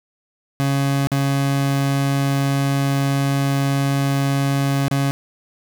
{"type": "tone with dropouts", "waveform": "30% pulse", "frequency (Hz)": 138.59, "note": "C#3", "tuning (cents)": 0, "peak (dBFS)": -14, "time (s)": [0.6, 5.11], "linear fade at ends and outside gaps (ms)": 0, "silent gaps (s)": [[1.071, 1.117], [4.882, 4.912]], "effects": []}